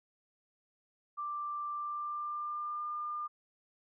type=tone with pitch glide; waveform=sine; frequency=1179 to 1203.1 Hz; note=D6 to D6; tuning=+6 to +41 cents; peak=-35 dBFS; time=1.17-3.28 s; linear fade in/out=20 ms; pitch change=+35 cents; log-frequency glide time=1.71-2.85 s; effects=none